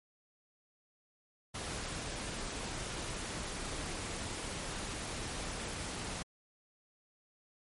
pink noise, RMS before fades -40 dBFS, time 1.54-6.23 s, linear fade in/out 10 ms, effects MP3 48 kbps

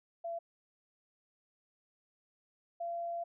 sine tone pair in turn, 676 / 683.9 Hz, E5 / F5, +43 / -36 cents, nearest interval unison, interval 21 cents, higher second, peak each -36 / -35 dBFS, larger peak second, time 0.24-0.39 / 2.8-3.24 s, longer second, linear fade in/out 10 ms, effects none

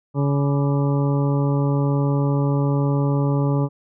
harmonic tone with a mistuned harmonic, 141.1 Hz, C#3, 31 cents sharp, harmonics 1 / 2 / 3 / 4 / 6 / 7 / 8, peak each -18 / -24 / -28 / -30 / -34 / -35 / -36 dBFS, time 0.14-3.69 s, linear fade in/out 50 ms, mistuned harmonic 8, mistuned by +69 cents, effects none

